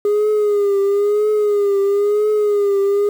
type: tone with vibrato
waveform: sine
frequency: 410.5 Hz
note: G#4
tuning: 20 cents flat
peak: -10 dBFS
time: 0.05-3.09 s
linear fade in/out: 2 ms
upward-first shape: triangle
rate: 1 Hz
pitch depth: 70 cents each way
effects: tanh soft clip ceiling -12 dBFS + 7-bit